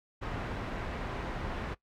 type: low-pass noise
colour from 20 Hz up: pink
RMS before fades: -37 dBFS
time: 0.21-1.75 s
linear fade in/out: 20 ms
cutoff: 2000 Hz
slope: 12 dB/octave
effects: noise-tail reverb RT60 0.1 s tail -19 dB re dry